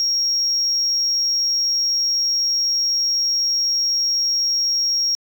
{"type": "tone", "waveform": "sine", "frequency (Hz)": 5588, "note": "F8", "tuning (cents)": 0, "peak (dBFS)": -15, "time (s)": [0, 5.15], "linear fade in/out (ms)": 0, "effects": ["tanh soft clip ceiling -14 dBFS"]}